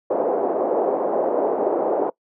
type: band-pass noise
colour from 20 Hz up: pink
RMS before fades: -21 dBFS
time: 0.1-2.1 s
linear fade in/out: 10 ms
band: 370 to 720 Hz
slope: 24 dB/octave
effects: noise-tail reverb RT60 0.1 s tail -22 dB re dry